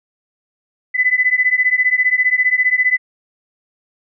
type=beating tone pair; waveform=sine; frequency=1998 / 2013 Hz; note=B6 / B6; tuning=+20 / +33 cents; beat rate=15 Hz; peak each=-15 dBFS; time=0.94-2.98 s; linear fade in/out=20 ms; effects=none